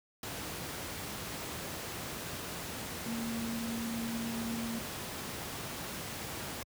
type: tone in noise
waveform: sine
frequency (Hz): 230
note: A#3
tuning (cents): -23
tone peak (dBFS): -35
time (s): 3.06-4.79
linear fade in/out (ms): 2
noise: pink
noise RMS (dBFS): -40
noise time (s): 0.23-6.63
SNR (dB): +2
effects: high-pass 80 Hz 12 dB/octave